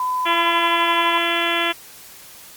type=tone; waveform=sine; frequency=1007 Hz; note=B5; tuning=33 cents sharp; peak=-19 dBFS; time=0-1.18 s; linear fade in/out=2 ms
type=harmonic tone; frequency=339.6 Hz; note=F4; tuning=48 cents flat; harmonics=1 / 2 / 3 / 4 / 5 / 6 / 7 / 8 / 9 / 10; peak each=-27 / -27 / -27 / -27 / -27 / -27 / -27 / -27 / -27 / -27 dBFS; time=0.25-1.73 s; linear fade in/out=20 ms
effects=white hiss -42 dBFS RMS until 2.56 s + Opus 48 kbps